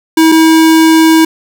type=tone pair in turn; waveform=square; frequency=321.6 / 321.6 Hz; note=E4 / E4; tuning=-43 / -43 cents; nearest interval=unison; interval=0 cents; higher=neither; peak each=-4 dBFS; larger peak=neither; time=0.17-0.32 / 0.32-1.25 s; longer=second; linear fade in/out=5 ms; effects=none